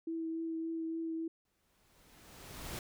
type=tone with vibrato; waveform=sine; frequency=326.4 Hz; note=E4; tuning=17 cents flat; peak=-35 dBFS; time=0.07-1.28 s; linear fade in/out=5 ms; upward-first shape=triangle; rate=3.5 Hz; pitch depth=15 cents each way
type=noise with exponential growth; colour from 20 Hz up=pink; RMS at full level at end=-41 dBFS; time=1.45-2.79 s; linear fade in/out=2 ms; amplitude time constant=290 ms
effects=none